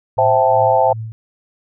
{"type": "tone with tremolo", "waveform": "sine", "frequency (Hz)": 111.2, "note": "A2", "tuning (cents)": 19, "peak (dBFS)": -22, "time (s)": [0.17, 1.12], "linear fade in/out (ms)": 0, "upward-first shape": "triangle", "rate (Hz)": 2.7, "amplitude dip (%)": 90}
{"type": "chord", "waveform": "sine", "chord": "A minor seventh", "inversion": "first", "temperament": "equal", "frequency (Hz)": [523.3, 659.3, 784, 880], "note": ["C5", "E5", "G5", "A5"], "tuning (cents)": [0, 0, 0, 0], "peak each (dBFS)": -16, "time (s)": [0.18, 0.93], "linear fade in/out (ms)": 5}
{"type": "clicks", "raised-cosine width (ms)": 1, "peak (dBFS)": -24, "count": 2, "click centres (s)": [0.899, 0.913]}
{"effects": []}